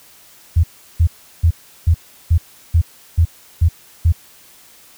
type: tone bursts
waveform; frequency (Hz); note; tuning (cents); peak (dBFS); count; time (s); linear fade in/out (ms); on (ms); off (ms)
sine; 83.2; E2; +17; -8; 9; 0.56-4.124; 10; 76; 360
effects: white hiss -46 dBFS RMS until 4.97 s